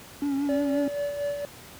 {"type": "tone with vibrato", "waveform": "triangle", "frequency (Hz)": 280, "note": "C#4", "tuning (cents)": 18, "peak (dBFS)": -22, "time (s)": [0.22, 0.88], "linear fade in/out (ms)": 2, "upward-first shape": "triangle", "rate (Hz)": 5.6, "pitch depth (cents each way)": 61}
{"type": "tone with tremolo", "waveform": "triangle", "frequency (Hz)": 576, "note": "D5", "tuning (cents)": -34, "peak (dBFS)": -23, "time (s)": [0.49, 1.45], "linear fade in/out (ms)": 0, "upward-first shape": "sine", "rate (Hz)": 4.2, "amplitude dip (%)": 50}
{"effects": ["pink hiss -46 dBFS RMS until 1.79 s", "high-pass 60 Hz 12 dB/octave"]}